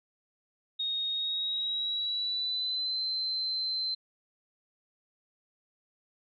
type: tone with pitch glide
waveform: sine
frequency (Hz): 3729 to 4090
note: A#7 to C8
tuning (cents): 0 to -40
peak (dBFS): -29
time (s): 0.79-3.95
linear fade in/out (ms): 10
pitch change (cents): +160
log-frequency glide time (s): 1.1-3.02
effects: none